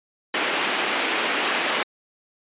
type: band-pass noise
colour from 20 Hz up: white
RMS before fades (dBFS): -24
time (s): 0.34-1.83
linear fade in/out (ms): 2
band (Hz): 240 to 3100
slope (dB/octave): 24
effects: resampled to 8000 Hz